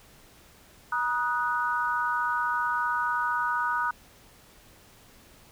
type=chord; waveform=sine; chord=D# minor; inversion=second; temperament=equal with one note detuned; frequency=956.3 / 1244.5 / 1480 Hz; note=A#5 / D#6 / F#6; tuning=+44 / 0 / 0 cents; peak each=-29 dBFS; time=0.92-3.91 s; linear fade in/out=5 ms; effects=pink hiss -55 dBFS RMS until 5.51 s